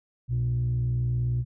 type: tone pair together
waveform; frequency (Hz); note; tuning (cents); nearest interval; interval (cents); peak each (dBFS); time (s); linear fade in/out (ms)
sine; 62.57 / 121.3; B1 / B2; +23 / -31; major seventh; 1146; -30 / -22; 0.28-1.45; 50
effects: tanh soft clip ceiling -20 dBFS